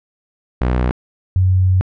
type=tone pair in turn; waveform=sawtooth / sine; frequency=62 / 92.9 Hz; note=B1 / F#2; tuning=+7 / +7 cents; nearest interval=perfect fifth; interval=700 cents; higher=second; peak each=-10 dBFS; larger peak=neither; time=0.61-0.91 / 1.36-1.81 s; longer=second; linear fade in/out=0 ms; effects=low-pass 2000 Hz 12 dB/octave